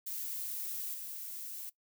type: noise with level steps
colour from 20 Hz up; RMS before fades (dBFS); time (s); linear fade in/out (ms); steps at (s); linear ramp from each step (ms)
violet; -39 / -43; 0.06-1.7; 10; 0.94; 2
effects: noise-tail reverb RT60 0.1 s tail -19 dB re dry